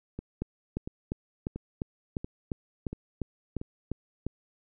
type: two click trains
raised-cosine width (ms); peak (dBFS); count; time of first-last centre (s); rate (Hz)
3; -18 / -23; 12 / 6; 0.42-4.266 / 0.19-3.615; 2.86 / 1.46
effects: none